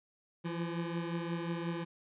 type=beating tone pair; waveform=25% pulse; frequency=168.3 / 173.9 Hz; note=E3 / F3; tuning=+36 / -7 cents; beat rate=5.6 Hz; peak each=-32 / -37 dBFS; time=0.44-1.85 s; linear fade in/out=20 ms; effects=resampled to 8000 Hz